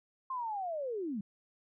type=linear sweep; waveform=sine; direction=down; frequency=1066 to 185 Hz; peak=-34 dBFS; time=0.3-1.21 s; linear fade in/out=5 ms; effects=none